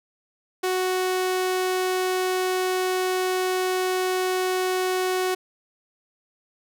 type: tone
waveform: sawtooth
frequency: 370 Hz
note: F#4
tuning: in tune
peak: -18 dBFS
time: 0.63-5.35 s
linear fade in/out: 10 ms
effects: none